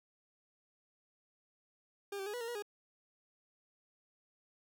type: tone with pitch steps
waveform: 40% pulse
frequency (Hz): 401.3 / 387.9 / 415.4 / 488 / 461.7 / 479.8 / 412.7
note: G4 / G4 / G#4 / B4 / A#4 / A#4 / G#4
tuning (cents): +41 / -18 / 0 / -21 / -17 / +50 / -11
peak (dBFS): -38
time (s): 2.12-2.624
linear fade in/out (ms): 5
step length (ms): 72
effects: none